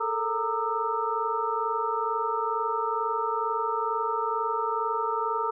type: tone cluster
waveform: sine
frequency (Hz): 434 / 456.2 / 924 / 1205 / 1317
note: A4 / A#4 / A#5 / D6 / E6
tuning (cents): -24 / -37 / -16 / +44 / -2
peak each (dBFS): -34 / -34 / -29 / -32 / -31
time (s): 0-5.51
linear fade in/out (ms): 10
effects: none